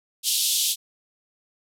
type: band-pass noise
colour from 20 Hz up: pink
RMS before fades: -23 dBFS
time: 0.23-0.76 s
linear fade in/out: 50 ms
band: 3100 to 14000 Hz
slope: 48 dB/octave
effects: none